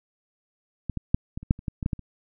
clicks, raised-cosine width 5 ms, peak -16 / -16 / -6 / -19 / -27 / -6 / -28 / -16 / -17 / -12 / -14 / -27 dBFS, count 12, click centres 0.897 / 0.973 / 1.145 / 1.375 / 1.43 / 1.509 / 1.591 / 1.682 / 1.828 / 1.861 / 1.932 / 1.993 s, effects none

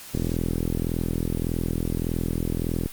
click train, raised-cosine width 3 ms, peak -12 dBFS, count 114, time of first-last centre 0.15-2.86 s, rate 41.7 Hz, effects white hiss -42 dBFS RMS until 2.92 s + Opus 48 kbps

